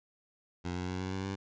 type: tone with pitch steps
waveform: 15% pulse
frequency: 88.5 / 90.2 / 91.94 / 93.71 / 95.51 / 97.35 Hz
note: F2 / F#2 / F#2 / F#2 / G2 / G2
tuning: +23 / -44 / -10 / +23 / -45 / -12 cents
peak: -28 dBFS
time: 0.64-1.36 s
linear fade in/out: 20 ms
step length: 120 ms
effects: resampled to 16000 Hz